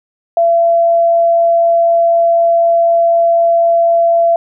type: tone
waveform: sine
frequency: 676 Hz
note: E5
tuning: 43 cents sharp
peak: -7 dBFS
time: 0.37-4.36 s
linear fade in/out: 2 ms
effects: none